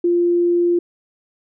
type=tone; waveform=sine; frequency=347.6 Hz; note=F4; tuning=8 cents flat; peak=-13 dBFS; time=0.04-0.79 s; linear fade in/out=5 ms; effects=none